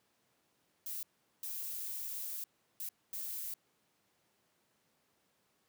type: noise bursts at uneven times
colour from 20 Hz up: violet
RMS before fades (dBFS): -41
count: 4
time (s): 0.86-1.03 / 1.43-2.44 / 2.8-2.89 / 3.13-3.54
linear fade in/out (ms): 2
effects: pink hiss -75 dBFS RMS until 5.68 s + high-pass 150 Hz 12 dB/octave